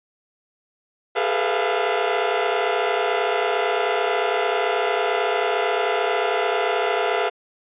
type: tone cluster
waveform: sawtooth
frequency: 404.8 / 438.3 / 495.3 / 676 / 705 Hz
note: G#4 / A4 / B4 / E5 / F5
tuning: -44 / -7 / +5 / +43 / +16 cents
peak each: -22 dBFS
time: 1.15-7.3 s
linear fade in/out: 20 ms
effects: resampled to 8000 Hz